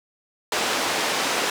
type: band-pass noise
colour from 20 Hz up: pink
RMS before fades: -24 dBFS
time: 0.52-1.5 s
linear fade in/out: 2 ms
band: 410 to 7000 Hz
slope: 12 dB/octave
effects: none